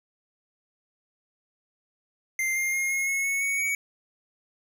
square tone with pitch steps, 2093 / 2115 / 2137 / 2159 / 2182 / 2205 / 2228 / 2251 Hz, C7 / C7 / C7 / C#7 / C#7 / C#7 / C#7 / C#7, 0 / +18 / +36 / -46 / -28 / -10 / +8 / +26 cents, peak -25 dBFS, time 2.39-3.75 s, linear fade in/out 2 ms, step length 170 ms, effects none

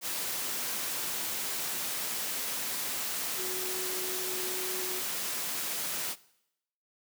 sine tone in noise, 370 Hz, F#4, in tune, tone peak -38 dBFS, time 3.36-5.03 s, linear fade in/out 50 ms, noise white, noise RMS -34 dBFS, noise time 0.01-6.16 s, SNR -7 dB, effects noise-tail reverb RT60 0.8 s tail -20 dB re dry + high-pass 150 Hz 12 dB/octave

